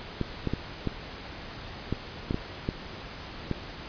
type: clicks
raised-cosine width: 3 ms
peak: -14 dBFS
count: 9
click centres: 0.213 / 0.473 / 0.536 / 0.873 / 1.926 / 2.309 / 2.344 / 2.689 / 3.513 s
effects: pink hiss -41 dBFS RMS until 3.88 s + resampled to 11025 Hz

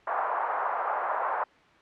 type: band-pass noise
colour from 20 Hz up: white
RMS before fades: -29 dBFS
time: 0.07-1.44 s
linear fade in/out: 5 ms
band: 660 to 1200 Hz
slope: 24 dB/octave
effects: white hiss -56 dBFS RMS until 1.81 s + low-pass 2000 Hz 12 dB/octave

